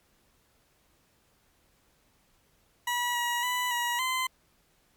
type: tone with pitch steps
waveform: 20% pulse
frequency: 969 / 959 / 991 / 960 / 1030 Hz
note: B5 / A#5 / B5 / B5 / C6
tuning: -33 / +49 / +6 / -49 / -28 cents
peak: -22 dBFS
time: 2.87-4.27 s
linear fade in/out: 5 ms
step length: 280 ms
effects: pink hiss -67 dBFS RMS until 4.96 s + MP3 96 kbps